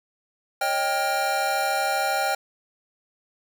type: tone cluster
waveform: square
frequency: 550 / 623 / 789 / 1412 Hz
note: C#5 / D#5 / G5 / F6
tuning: -14 / +2 / +11 / +19 cents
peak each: -32 / -31 / -25 / -29 dBFS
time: 0.61-2.35 s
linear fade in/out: 5 ms
effects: none